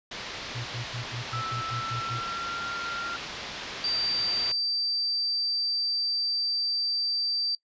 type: low-pass noise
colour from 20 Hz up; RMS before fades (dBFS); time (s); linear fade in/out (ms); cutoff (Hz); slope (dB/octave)
white; -38; 0.11-4.52; 5; 4700; 24
type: tone bursts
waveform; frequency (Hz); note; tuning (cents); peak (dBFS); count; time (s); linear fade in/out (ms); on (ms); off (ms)
sine; 119.7; A#2; +46; -32; 9; 0.54-2.202; 20; 110; 84
type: tone with pitch glide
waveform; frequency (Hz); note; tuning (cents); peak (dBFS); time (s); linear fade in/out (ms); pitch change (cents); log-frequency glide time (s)
sine; 1318.5 to 1384.1; E6 to F6; 0 to -16; -31; 1.33-3.16; 0; +84; 1.64-2.62
type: tone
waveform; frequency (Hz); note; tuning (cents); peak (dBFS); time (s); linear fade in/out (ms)
sine; 4670; D8; -11; -25; 3.84-7.55; 2
effects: noise-tail reverb RT60 0.1 s tail -24 dB re dry + resampled to 16000 Hz